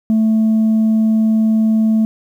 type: tone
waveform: sine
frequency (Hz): 220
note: A3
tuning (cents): 0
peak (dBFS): -8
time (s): 0.1-2.05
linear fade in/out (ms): 0
effects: tanh soft clip ceiling -9 dBFS + 8-bit